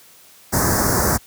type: band-stop noise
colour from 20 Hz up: pink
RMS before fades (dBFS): -17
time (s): 0.52-1.18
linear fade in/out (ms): 20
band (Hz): 1800 to 5100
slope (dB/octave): 48
effects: white hiss -48 dBFS RMS until 1.26 s + high-pass 60 Hz 12 dB/octave